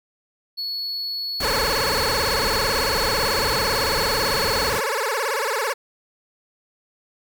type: tone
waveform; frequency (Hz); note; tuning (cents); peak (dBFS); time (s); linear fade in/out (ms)
triangle; 4391; C#8; -17; -24; 0.57-4.71; 20
type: noise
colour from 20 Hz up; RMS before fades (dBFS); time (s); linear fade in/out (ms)
pink; -28; 1.4-4.8; 5
type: tone with vibrato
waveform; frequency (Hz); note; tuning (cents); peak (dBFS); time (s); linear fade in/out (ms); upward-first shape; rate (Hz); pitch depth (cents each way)
15% pulse; 493; B4; -3; -15; 1.42-5.74; 20; sine; 18; 260
effects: none